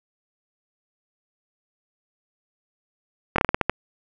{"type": "slowing click train", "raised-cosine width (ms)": 0.5, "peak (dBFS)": -3, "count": 8, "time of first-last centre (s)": [3.36, 3.696], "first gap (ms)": 23, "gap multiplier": 1.24, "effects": []}